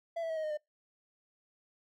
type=tone with pitch steps; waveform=triangle; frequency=670 / 655.8 / 642 / 628.4 / 615.1 / 602.1 Hz; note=E5 / E5 / E5 / D#5 / D#5 / D5; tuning=+28 / -9 / -46 / +17 / -20 / +43 cents; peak=-31 dBFS; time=0.16-0.574 s; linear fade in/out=10 ms; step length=69 ms; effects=noise-tail reverb RT60 0.2 s tail -26 dB re dry